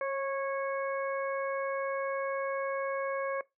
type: harmonic tone with a mistuned harmonic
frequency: 550 Hz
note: C#5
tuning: 14 cents flat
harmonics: 1 / 2 / 3 / 4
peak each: -31 / -37 / -41 / -43 dBFS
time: 0.01-3.41 s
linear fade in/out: 2 ms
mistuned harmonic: 1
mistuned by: -19 cents
effects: noise-tail reverb RT60 0.2 s tail -22 dB re dry